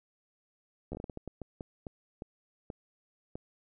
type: slowing click train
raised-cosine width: 2 ms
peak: -26 dBFS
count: 15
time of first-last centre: 0.92-3.355 s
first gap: 12 ms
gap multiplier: 1.36
effects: none